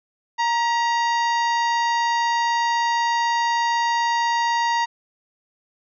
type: harmonic tone with a mistuned harmonic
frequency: 934 Hz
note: A#5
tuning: 3 cents sharp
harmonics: 1 / 2 / 3 / 4 / 5 / 6 / 7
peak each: -19 / -26 / -34 / -35 / -34 / -41 / -39 dBFS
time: 0.38-4.86 s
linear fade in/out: 20 ms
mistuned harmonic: 2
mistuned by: +48 cents
effects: none